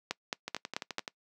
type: two click trains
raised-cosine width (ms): 0.2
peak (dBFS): -19 / -14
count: 8 / 5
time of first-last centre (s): 0.48-1.078 / 0.11-0.983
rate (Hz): 11.7 / 4.58
effects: noise-tail reverb RT60 0.1 s tail -23 dB re dry + high-pass 200 Hz 12 dB/octave